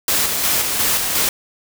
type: noise with tremolo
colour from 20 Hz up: white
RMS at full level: -17 dBFS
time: 0.08-1.29 s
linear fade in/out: 2 ms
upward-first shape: square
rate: 2.8 Hz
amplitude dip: 35%
effects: none